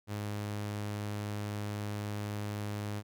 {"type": "tone", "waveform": "sawtooth", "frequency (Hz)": 103.83, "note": "G#2", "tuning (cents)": 0, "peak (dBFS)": -31, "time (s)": [0.07, 3.03], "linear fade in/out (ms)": 50, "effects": []}